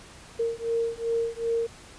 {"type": "beating tone pair", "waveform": "sine", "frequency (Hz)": [460.2, 462.8], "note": ["A#4", "A#4"], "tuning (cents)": [-22, -13], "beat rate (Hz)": 2.6, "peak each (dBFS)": -28, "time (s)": [0.39, 1.67], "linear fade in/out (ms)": 10, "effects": ["pink hiss -48 dBFS RMS until 1.98 s", "resampled to 22050 Hz"]}